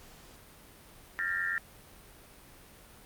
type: tone cluster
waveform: sine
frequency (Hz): 1385 / 1601 / 1787 / 1875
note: F6 / G6 / A6 / A#6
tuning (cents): -15 / +36 / +26 / +10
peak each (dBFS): -39 / -37 / -32 / -35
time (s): 1.19-1.58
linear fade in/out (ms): 0
effects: pink hiss -54 dBFS RMS until 3.05 s + Opus 48 kbps